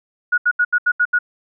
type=tone bursts; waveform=sine; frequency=1454 Hz; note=F#6; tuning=31 cents flat; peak=-12 dBFS; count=7; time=0.32-1.189 s; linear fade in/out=10 ms; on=59 ms; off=76 ms; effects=none